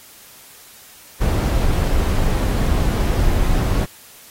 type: noise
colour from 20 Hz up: brown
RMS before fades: -17 dBFS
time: 1.2-3.86 s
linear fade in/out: 20 ms
effects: white hiss -44 dBFS RMS until 4.3 s + AAC 48 kbps